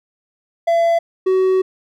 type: tone pair in turn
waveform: triangle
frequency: 674 / 375.9 Hz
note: E5 / F#4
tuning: +38 / +27 cents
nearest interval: minor seventh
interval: 1011 cents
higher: first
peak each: -10 dBFS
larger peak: neither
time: 0.67-0.99 / 1.26-1.62 s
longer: second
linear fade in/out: 10 ms
effects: none